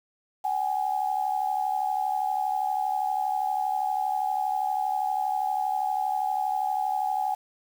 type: tone pair together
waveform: sine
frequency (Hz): 758.5 / 831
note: F#5 / G#5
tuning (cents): +43 / +1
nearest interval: major second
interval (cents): 158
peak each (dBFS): -27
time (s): 0.44-7.35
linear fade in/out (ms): 10
effects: 8-bit

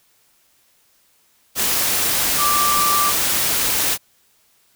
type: tone in noise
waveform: sine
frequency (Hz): 1174.7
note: D6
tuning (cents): 0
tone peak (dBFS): -17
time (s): 2.37-3.13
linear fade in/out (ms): 50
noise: white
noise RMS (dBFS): -19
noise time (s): 1.55-3.98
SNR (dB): -1
effects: white hiss -59 dBFS RMS until 4.75 s

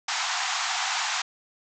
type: band-pass noise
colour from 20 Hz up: pink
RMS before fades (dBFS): -28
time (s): 0.08-1.22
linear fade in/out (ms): 5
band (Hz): 710 to 7500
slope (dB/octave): 96
effects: none

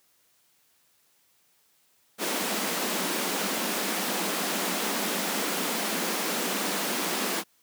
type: high-pass noise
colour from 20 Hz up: pink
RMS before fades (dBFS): -29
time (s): 2.18-7.44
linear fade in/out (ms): 50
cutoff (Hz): 180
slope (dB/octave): 96
effects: white hiss -66 dBFS RMS until 7.62 s + high-pass 80 Hz 12 dB/octave

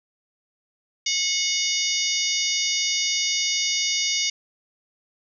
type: harmonic tone with a mistuned harmonic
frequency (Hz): 728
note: F#5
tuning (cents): -28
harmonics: 3 / 4 / 5 / 6 / 7 / 8 / 9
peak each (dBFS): -29 / -29 / -29 / -29 / -29 / -29 / -29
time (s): 1.06-4.3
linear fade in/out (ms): 5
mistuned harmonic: 6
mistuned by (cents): +93
effects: none

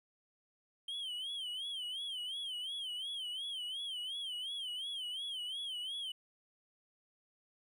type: tone with vibrato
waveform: triangle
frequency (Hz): 3136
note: G7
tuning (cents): 0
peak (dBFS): -37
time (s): 0.88-6.12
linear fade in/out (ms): 5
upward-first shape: sine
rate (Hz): 2.8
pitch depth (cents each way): 130
effects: none

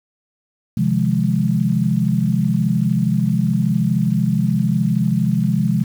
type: chord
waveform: sine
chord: F minor seventh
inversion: second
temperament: equal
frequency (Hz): 130.81 / 155.56 / 174.61 / 207.7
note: C3 / Eb3 / F3 / Ab3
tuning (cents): 0 / 0 / 0 / 0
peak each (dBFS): -20 / -23 / -19 / -19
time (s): 0.77-5.84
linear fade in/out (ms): 5
effects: 7-bit

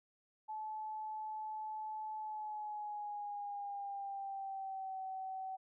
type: tone with pitch glide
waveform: sine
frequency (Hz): 864 to 760.9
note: A5 to F#5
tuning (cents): -32 to +48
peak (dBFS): -40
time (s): 0.48-5.57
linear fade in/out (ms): 20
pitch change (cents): -220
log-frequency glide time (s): 2.18-4.99
effects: none

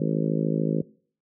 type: harmonic tone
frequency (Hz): 53.5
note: A1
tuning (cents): -48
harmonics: 3 / 4 / 5 / 6 / 7 / 8 / 9 / 10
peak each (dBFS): -26 / -28 / -30 / -32 / -33 / -34 / -35 / -36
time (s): 0-0.82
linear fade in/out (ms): 5
effects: noise-tail reverb RT60 0.5 s tail -22 dB re dry

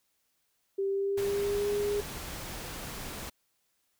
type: tone with pitch glide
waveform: sine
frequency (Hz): 392 to 410.3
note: G4 to G#4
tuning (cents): 0 to -21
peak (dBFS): -27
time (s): 0.78-2.01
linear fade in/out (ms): 10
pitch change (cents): +79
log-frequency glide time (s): 0.89-1.72
type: noise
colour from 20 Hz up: pink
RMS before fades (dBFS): -40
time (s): 1.17-3.3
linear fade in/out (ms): 10
effects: white hiss -75 dBFS RMS until 3.99 s

